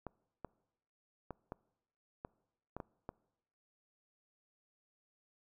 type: clicks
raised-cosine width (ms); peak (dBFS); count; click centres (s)
1; -28; 8; 0.067 / 0.447 / 1.307 / 1.521 / 2.249 / 2.766 / 2.802 / 3.091
effects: noise-tail reverb RT60 0.9 s tail -24 dB re dry